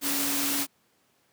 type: tone in noise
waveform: sine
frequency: 281.2 Hz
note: C#4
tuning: 25 cents sharp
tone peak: -32 dBFS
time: 0.01-0.67 s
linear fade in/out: 50 ms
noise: white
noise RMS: -28 dBFS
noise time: 0.01-0.67 s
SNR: -7 dB
effects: pink hiss -67 dBFS RMS until 1.32 s + high-pass 150 Hz 12 dB/octave